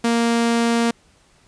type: tone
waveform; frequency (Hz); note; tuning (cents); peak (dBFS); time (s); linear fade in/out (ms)
sawtooth; 233.1; A#3; 0; -12; 0.04-0.91; 5
effects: pink hiss -56 dBFS RMS until 1.47 s + resampled to 22050 Hz